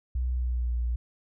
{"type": "tone with pitch glide", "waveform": "sine", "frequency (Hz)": [62.3, 59.66], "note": ["B1", "A#1"], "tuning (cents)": [16, 41], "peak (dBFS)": -25, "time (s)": [0.15, 0.96], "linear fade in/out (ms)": 5, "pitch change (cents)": -75, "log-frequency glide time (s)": [0.34, 0.73], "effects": []}